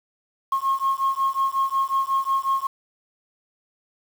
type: beating tone pair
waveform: sine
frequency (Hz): 1078 / 1083.5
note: C#6 / C#6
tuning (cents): -49 / -40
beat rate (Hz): 5.5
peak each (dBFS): -22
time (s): 0.52-2.67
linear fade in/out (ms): 5
effects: tanh soft clip ceiling -14 dBFS + 7-bit